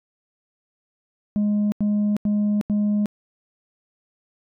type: tone bursts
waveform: sine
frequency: 207.7 Hz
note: G#3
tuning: in tune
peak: -15 dBFS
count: 4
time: 1.36-3.058 s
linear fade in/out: 0 ms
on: 360 ms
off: 86 ms
effects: tanh soft clip ceiling -17 dBFS